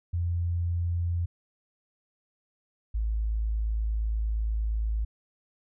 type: tone pair in turn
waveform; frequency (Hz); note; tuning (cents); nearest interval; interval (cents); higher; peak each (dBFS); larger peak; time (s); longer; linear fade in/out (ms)
sine; 86.2 / 54.3; F2 / A1; -22 / -22; minor sixth; 800; first; -25; neither; 0.13-1.26 / 2.94-5.05; second; 10
effects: none